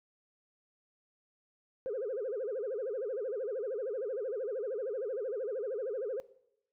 sine tone with vibrato, 466.2 Hz, A#4, in tune, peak -32 dBFS, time 1.86-6.2 s, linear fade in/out 0 ms, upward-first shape sine, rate 13 Hz, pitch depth 260 cents each way, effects noise-tail reverb RT60 0.8 s tail -19 dB re dry + tanh soft clip ceiling -29 dBFS

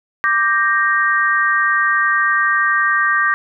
sine chord, G minor, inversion second, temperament equal with one note detuned, 1174.7 / 1577.1 / 1864.7 Hz, D6 / G6 / Bb6, 0 / +10 / 0 cents, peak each -17 dBFS, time 0.24-3.34 s, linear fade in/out 0 ms, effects none

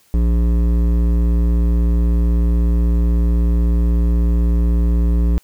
triangle tone with hard clipping, 58.1 Hz, A#1, 5 cents flat, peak -14 dBFS, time 0.14-5.38 s, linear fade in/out 0 ms, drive 16 dB, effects white hiss -55 dBFS RMS until 5.43 s

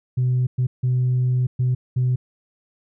sine tone bursts at uneven times, 126.2 Hz, B2, 38 cents sharp, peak -15 dBFS, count 5, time 0.17-0.47 / 0.58-0.67 / 0.83-1.47 / 1.59-1.75 / 1.96-2.16 s, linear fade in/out 10 ms, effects tanh soft clip ceiling -14 dBFS

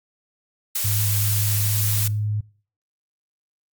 blue noise, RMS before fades -24 dBFS, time 0.75-2.08 s, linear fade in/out 5 ms
sine tone with pitch glide, 103.83 to 105.4 Hz, G#2 to G#2, 0 to +26 cents, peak -21 dBFS, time 0.84-2.41 s, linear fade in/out 10 ms, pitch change +26 cents, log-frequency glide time 1.42-1.87 s
effects noise-tail reverb RT60 0.4 s tail -21 dB re dry + Opus 48 kbps

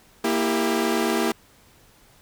sawtooth chord, E diminished, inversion second, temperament equal with one note detuned, 233.1 / 329.6 / 398.2 Hz, Bb3 / E4 / G4, 0 / 0 / +27 cents, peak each -21 dBFS, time 0.24-1.32 s, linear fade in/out 5 ms, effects pink hiss -55 dBFS RMS until 2.21 s

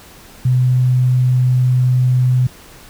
sine tone, 126.5 Hz, B2, 42 cents sharp, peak -10 dBFS, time 0.45-2.47 s, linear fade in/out 5 ms, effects pink hiss -41 dBFS RMS until 2.89 s

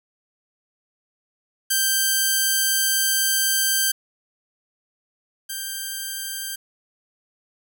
5% pulse tone pair in turn, 1568 / 1578 Hz, G6 / G6, 0 / +11 cents, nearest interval unison, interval 11 cents, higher second, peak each -7 / -17 dBFS, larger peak first, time 1.7-3.92 / 5.49-6.56 s, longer first, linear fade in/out 10 ms, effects none

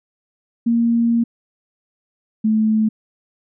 sine tone pair in turn, 233.1 / 217.7 Hz, A#3 / A3, 0 / -18 cents, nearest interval minor second, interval 118 cents, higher first, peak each -13 dBFS, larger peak neither, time 0.66-1.24 / 2.44-2.89 s, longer first, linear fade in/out 10 ms, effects none

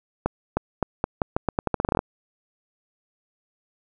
accelerating click train, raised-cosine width 1 ms, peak -7 dBFS, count 17, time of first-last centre 0.26-1.991 s, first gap 310 ms, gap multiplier 0.83, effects none

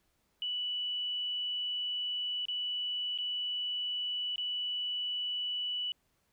sine tone with dropouts, 2960 Hz, F#7, in tune, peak -32 dBFS, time 0.42-5.92 s, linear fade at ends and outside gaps 1 ms, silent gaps 2.454-2.484 / 3.177-3.186 / 4.359-4.38 s, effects pink hiss -75 dBFS RMS until 6.32 s

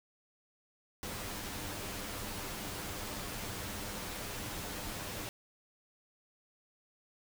pink noise with comb filter, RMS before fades -41 dBFS, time 1.03-5.29 s, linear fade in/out 0 ms, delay 10 ms, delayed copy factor +0.5, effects none

